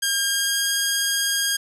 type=tone with pitch glide; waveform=10% pulse; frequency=1612 to 1623.2 Hz; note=G6 to G#6; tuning=+48 to -40 cents; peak=-11 dBFS; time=0.02-1.57 s; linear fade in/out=10 ms; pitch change=+12 cents; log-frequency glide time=0.2-0.72 s; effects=none